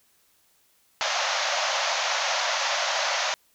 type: band-pass noise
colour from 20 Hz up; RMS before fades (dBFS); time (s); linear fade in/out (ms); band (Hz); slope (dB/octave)
pink; -26; 1.01-3.34; 0; 550 to 6700; 96
effects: white hiss -64 dBFS RMS until 3.54 s